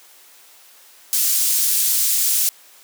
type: high-pass noise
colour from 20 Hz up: pink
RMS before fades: -18 dBFS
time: 1.13-2.49 s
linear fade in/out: 0 ms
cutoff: 7300 Hz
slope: 12 dB/octave
effects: white hiss -48 dBFS RMS until 2.83 s + high-pass 400 Hz 12 dB/octave